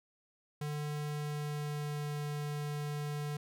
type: tone with pitch glide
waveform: square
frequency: 148.6 to 147.4 Hz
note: D3 to D3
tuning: +21 to +7 cents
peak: -36 dBFS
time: 0.61-3.37 s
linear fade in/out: 5 ms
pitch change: -14 cents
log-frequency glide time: 1.06-2.16 s
effects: none